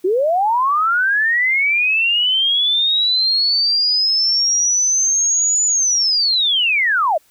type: linear two-way sweep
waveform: sine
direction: up then down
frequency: 345.2 to 7000 to 570 Hz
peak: -13 dBFS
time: 0.04-7.18 s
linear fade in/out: 10 ms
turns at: 5.65 s
effects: white hiss -56 dBFS RMS until 7.3 s

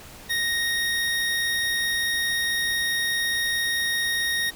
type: tone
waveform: 25% pulse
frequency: 1864.7 Hz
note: A#6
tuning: in tune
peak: -19 dBFS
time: 0.29-4.51 s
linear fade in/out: 20 ms
effects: pink hiss -44 dBFS RMS until 4.55 s

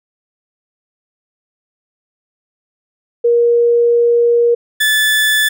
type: tone pair in turn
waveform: sine / 30% pulse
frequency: 473.1 / 1738.3 Hz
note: A#4 / A6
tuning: +26 / -21 cents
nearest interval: octave + major seventh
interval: 2253 cents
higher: second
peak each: -8 dBFS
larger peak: neither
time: 3.24-4.55 / 4.8-5.49 s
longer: first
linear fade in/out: 10 ms
effects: none

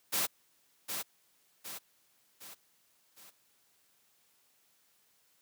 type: noise with echo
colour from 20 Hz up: white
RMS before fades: -31 dBFS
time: 0.12-0.27 s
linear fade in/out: 20 ms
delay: 760 ms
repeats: 4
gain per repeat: -6 dB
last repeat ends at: 3.31 s
effects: white hiss -70 dBFS RMS until 5.41 s + high-pass 100 Hz 12 dB/octave

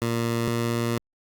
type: tone pair in turn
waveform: 15% pulse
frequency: 116.54 / 117.28 Hz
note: A#2 / A#2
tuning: 0 / +11 cents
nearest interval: unison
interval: 11 cents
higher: second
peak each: -17 dBFS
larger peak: neither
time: 0.02-0.48 / 0.48-0.98 s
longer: second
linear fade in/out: 0 ms
effects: Opus 48 kbps

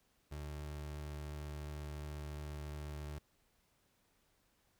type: tone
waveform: 30% pulse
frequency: 74.3 Hz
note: D2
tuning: 21 cents sharp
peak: -40 dBFS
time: 0.31-3.19 s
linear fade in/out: 10 ms
effects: pink hiss -75 dBFS RMS until 4.79 s

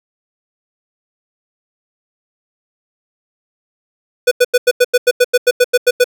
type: tone bursts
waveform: square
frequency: 493.9 Hz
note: B4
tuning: in tune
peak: -7 dBFS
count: 14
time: 4.27-6.043 s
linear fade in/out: 10 ms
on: 44 ms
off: 89 ms
effects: none

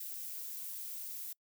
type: noise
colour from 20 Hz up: violet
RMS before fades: -43 dBFS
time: 0-1.33 s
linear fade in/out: 5 ms
effects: noise-tail reverb RT60 0.1 s tail -26 dB re dry

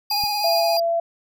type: tone with tremolo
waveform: square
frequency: 4792 Hz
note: D8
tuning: 34 cents sharp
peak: -22 dBFS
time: 0.1-0.8 s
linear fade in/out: 5 ms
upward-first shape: square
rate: 3 Hz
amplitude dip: 35%
type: tone with vibrato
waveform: square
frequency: 830.6 Hz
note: G#5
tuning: in tune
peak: -24 dBFS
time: 0.11-0.77 s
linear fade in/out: 2 ms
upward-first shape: sine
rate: 17 Hz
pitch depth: 28 cents each way
type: click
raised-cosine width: 5 ms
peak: -25 dBFS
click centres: 0.238 s
type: tone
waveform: sine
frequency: 674 Hz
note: E5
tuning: 38 cents sharp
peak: -18 dBFS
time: 0.44-1 s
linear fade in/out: 5 ms
effects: none

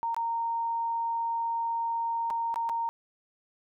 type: tone with dropouts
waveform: sine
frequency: 924 Hz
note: A#5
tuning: 16 cents flat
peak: -27 dBFS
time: 0.03-2.89 s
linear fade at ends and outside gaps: 0 ms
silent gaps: 0.145-0.165 / 2.302-2.307 / 2.542-2.559 / 2.691-2.696 s
effects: none

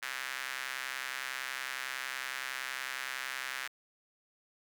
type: tone with high-pass filter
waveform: square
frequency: 65.41 Hz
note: C2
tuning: in tune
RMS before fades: -39 dBFS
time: 0.02-3.68 s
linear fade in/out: 10 ms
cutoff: 1700 Hz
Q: 2.1
effects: none

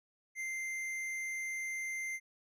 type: tone with tanh clipping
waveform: sine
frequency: 2088 Hz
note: C7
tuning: 4 cents flat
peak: -38 dBFS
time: 0.35-2.2 s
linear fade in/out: 50 ms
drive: 12 dB
effects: none

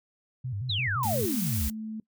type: tone with vibrato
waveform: sine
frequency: 113.1 Hz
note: A2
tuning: 48 cents sharp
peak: -30 dBFS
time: 0.44-1.26 s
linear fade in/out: 10 ms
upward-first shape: square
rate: 5.8 Hz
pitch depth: 210 cents each way
type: exponential sweep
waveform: sine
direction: down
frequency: 4150 to 60 Hz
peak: -27 dBFS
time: 0.69-1.69 s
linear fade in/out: 10 ms
type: noise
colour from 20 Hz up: blue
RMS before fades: -34 dBFS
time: 1.03-1.7 s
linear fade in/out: 2 ms
type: tone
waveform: sine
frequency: 218.4 Hz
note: A3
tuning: 13 cents flat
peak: -33 dBFS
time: 1.05-2 s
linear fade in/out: 2 ms
effects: noise-tail reverb RT60 0.1 s tail -22 dB re dry

